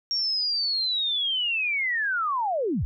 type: linear sweep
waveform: sine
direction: down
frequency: 5588 to 46.25 Hz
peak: -23 dBFS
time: 0.11-2.85 s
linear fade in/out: 0 ms
effects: none